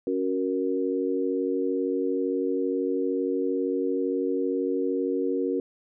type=chord; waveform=sine; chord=F# major; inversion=second; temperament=equal with one note detuned; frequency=277.2 / 370 / 467.8 Hz; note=C#4 / F#4 / A#4; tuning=0 / 0 / +6 cents; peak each=-28 dBFS; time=0.07-5.6 s; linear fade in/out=2 ms; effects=none